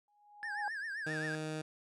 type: tone with exponential growth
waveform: sine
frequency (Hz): 828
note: G#5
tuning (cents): -5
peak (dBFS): -33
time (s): 0.08-0.68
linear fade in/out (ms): 1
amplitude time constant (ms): 130
type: tone with vibrato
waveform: triangle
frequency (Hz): 1698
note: G#6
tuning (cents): +38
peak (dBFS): -36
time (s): 0.43-1.35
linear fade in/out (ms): 0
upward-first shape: triangle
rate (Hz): 7.6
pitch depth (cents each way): 160
type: tone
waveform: 15% pulse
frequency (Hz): 155.56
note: D#3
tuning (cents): 0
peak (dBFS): -31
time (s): 1.06-1.62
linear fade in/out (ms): 10
effects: resampled to 24000 Hz